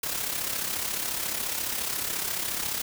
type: noise with amplitude modulation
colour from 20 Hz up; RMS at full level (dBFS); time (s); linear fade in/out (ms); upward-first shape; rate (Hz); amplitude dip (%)
white; -28; 0.03-2.82; 5; sine; 34.3; 55
effects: none